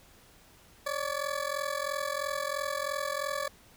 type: ring-modulated tone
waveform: 20% pulse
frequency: 572 Hz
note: D5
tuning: 46 cents flat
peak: -23 dBFS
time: 0.86-3.48 s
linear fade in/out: 5 ms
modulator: 21.5 Hz
effects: pink hiss -58 dBFS RMS until 3.76 s